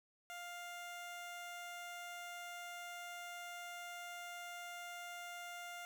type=tone; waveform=15% pulse; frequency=701 Hz; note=F5; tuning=6 cents sharp; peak=-40 dBFS; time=0.3-5.85 s; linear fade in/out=0 ms; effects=none